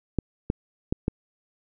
clicks, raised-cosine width 3 ms, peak -10 dBFS, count 4, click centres 0.187 / 0.501 / 0.925 / 1.081 s, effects none

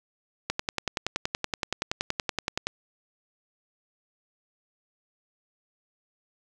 click train, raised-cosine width 0.2 ms, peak -9 dBFS, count 24, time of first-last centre 0.5-2.67 s, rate 10.6 Hz, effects none

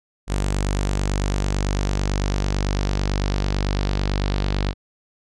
sawtooth tone with low-pass filter sweep, 49 Hz, G1, in tune, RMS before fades -22 dBFS, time 0.27-4.74 s, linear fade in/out 50 ms, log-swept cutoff 8100 to 4300 Hz, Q 2.1, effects none

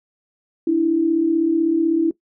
sine tone pair together, 293.6 / 329.6 Hz, D4 / E4, 0 / 0 cents, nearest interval major second, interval 200 cents, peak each -21 / -15 dBFS, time 0.67-2.11 s, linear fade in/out 5 ms, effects noise-tail reverb RT60 0.1 s tail -17 dB re dry

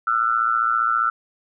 sine tone with amplitude modulation, 1344 Hz, E6, 33 cents sharp, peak -13 dBFS, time 0.07-1.1 s, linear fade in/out 5 ms, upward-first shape sine, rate 115 Hz, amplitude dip 90%, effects none

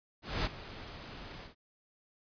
pink noise with ADSR envelope, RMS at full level -31 dBFS, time 0.22-1.55 s, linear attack 230 ms, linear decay 30 ms, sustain -15 dB, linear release 140 ms, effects resampled to 11025 Hz

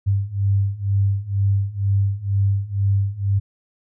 sine beating tone pair, 98 / 100.1 Hz, G2 / G2, 0 / +37 cents, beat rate 2.1 Hz, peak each -21 / -19 dBFS, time 0.06-3.4 s, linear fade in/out 20 ms, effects none

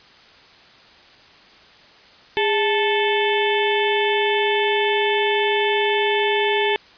harmonic tone with a mistuned harmonic, 438.1 Hz, A4, 7 cents flat, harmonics 1 / 2 / 4 / 5 / 6 / 7 / 8, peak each -20 / -23 / -26 / -27 / -28 / -28 / -29 dBFS, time 2.37-6.76 s, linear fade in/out 0 ms, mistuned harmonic 1, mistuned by -110 cents, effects white hiss -48 dBFS RMS until 6.97 s + resampled to 11025 Hz

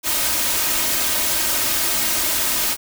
white noise with comb filter, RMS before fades -20 dBFS, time 0.03-2.77 s, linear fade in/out 50 ms, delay 3.2 ms, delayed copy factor +0.55, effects none

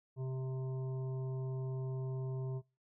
harmonic tone, 130.81 Hz, C3, in tune, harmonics 1 / 3 / 5 / 7 / 8, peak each -36 / -46 / -54 / -59 / -62 dBFS, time 0.16-2.62 s, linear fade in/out 50 ms, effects noise-tail reverb RT60 0.3 s tail -24 dB re dry

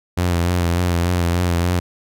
sawtooth tone with vibrato, 87.31 Hz, F2, in tune, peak -12 dBFS, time 0.17-1.8 s, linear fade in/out 10 ms, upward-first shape sine, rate 3.4 Hz, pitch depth 42 cents each way, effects none

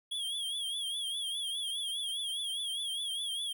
square tone with vibrato, 3300 Hz, G#7, 12 cents flat, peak -34 dBFS, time 0.11-3.53 s, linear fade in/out 10 ms, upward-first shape triangle, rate 4.9 Hz, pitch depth 100 cents each way, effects none

